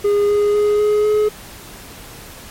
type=tone with pitch steps; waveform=triangle; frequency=409.4 / 413 / 416.6 / 420.2 / 423.8 Hz; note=G#4 / G#4 / G#4 / G#4 / G#4; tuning=-25 / -10 / +5 / +20 / +35 cents; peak=-10 dBFS; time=0.04-1.29 s; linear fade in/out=10 ms; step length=250 ms; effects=pink hiss -37 dBFS RMS until 2.5 s + MP3 64 kbps